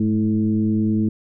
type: tone with frequency modulation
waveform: sine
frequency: 215.2 Hz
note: A3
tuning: 38 cents flat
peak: -16 dBFS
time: 0-1.09 s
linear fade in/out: 5 ms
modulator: 110 Hz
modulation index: 0.91
effects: none